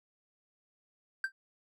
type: tone with exponential decay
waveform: triangle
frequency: 1568 Hz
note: G6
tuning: in tune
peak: -24 dBFS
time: 1.24-1.32 s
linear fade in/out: 2 ms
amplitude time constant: 16 ms
effects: none